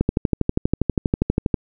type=click train; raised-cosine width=3 ms; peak=-4 dBFS; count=20; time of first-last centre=0.01-1.542 s; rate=12.4 Hz; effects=none